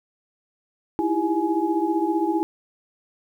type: tone cluster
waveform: sine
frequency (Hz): 319.9 / 335.2 / 399 / 840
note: D#4 / E4 / G4 / G#5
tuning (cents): +48 / +29 / +31 / +19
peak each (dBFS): -25 / -23 / -30 / -26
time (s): 0.99-2.43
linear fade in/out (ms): 0
effects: 9-bit